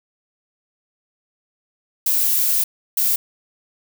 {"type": "noise bursts at uneven times", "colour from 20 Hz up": "violet", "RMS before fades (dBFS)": -18, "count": 2, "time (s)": [[2.06, 2.64], [2.97, 3.16]], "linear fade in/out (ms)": 5, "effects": []}